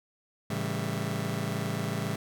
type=chord; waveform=sawtooth; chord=A dominant seventh; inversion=none; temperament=just; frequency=110 / 137.5 / 165 / 198 Hz; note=A2 / C#3 / E3 / G3; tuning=0 / -14 / +2 / +18 cents; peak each=-31 dBFS; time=0.5-2.16 s; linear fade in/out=5 ms; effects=none